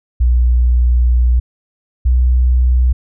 sine tone pair in turn, 60.7 / 62.26 Hz, B1 / B1, -29 / +15 cents, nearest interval unison, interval 44 cents, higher second, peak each -8 dBFS, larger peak neither, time 0.2-1.4 / 2.05-2.93 s, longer first, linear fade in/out 10 ms, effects none

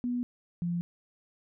sine tone pair in turn, 244.6 / 172.96 Hz, B3 / F3, -16 / -16 cents, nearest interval tritone, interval 600 cents, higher first, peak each -28 dBFS, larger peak neither, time 0.04-0.23 / 0.62-0.81 s, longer neither, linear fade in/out 0 ms, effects none

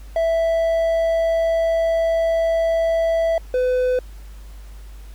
triangle tone pair in turn, 659.3 / 504.1 Hz, E5 / B4, 0 / +35 cents, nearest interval perfect fourth, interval 465 cents, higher first, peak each -14 dBFS, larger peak neither, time 0.16-3.38 / 3.54-3.99 s, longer first, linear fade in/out 2 ms, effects added 50 Hz sine -35 dBFS peak until 5.14 s + pink hiss -51 dBFS RMS until 5.14 s

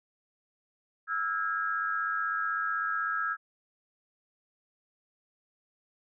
sine tone cluster, 1311 / 1407 / 1639 Hz, E6 / F6 / G#6, -10 / +12 / -23 cents, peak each -31 / -36 / -32 dBFS, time 1.07-3.37 s, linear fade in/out 50 ms, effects none

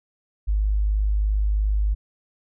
sine tone, 51.5 Hz, G#1, 14 cents flat, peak -18 dBFS, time 0.47-1.95 s, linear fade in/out 20 ms, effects none

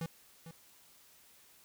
square tone with echo, 164.81 Hz, E3, in tune, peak -36 dBFS, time 0.01-0.06 s, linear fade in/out 2 ms, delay 450 ms, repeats 1, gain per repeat -11 dB, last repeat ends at 0.51 s, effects white hiss -62 dBFS RMS until 1.64 s

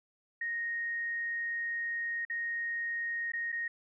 sine tone with dropouts, 1864.7 Hz, A#6, in tune, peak -32 dBFS, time 0.41-3.68 s, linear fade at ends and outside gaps 5 ms, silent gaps 2.251-2.298 / 3.32-3.334 / 3.52-3.525 s, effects none

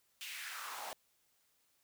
pink noise with high-pass filter sweep, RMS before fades -45 dBFS, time 0.21-0.93 s, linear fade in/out 0 ms, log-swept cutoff 2900 to 650 Hz, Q 2.7, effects white hiss -75 dBFS RMS until 1.83 s

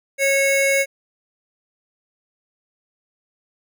square tone pair together, 548.5 / 2194 Hz, C#5 / C#7, -18 / -18 cents, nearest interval 2 octaves, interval 2400 cents, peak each -19 dBFS, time 0.18-0.86 s, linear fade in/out 50 ms, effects none

